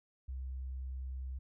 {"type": "tone", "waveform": "sine", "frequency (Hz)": 65, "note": "C2", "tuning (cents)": -11, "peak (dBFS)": -38, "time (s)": [0.28, 1.39], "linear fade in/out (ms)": 10, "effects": []}